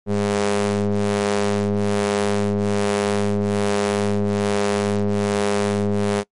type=ring-modulated tone; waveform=sawtooth; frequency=102.2 Hz; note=G#2; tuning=27 cents flat; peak=-11 dBFS; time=0.06-6.24 s; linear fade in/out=50 ms; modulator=306 Hz; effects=noise-tail reverb RT60 0.1 s tail -23 dB re dry + MP3 48 kbps